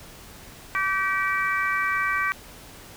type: harmonic tone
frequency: 385.4 Hz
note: G4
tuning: 29 cents flat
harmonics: 3 / 4 / 5 / 6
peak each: -26 / -27 / -28 / -29 dBFS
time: 0.75-2.32 s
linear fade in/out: 0 ms
effects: pink hiss -45 dBFS RMS until 2.96 s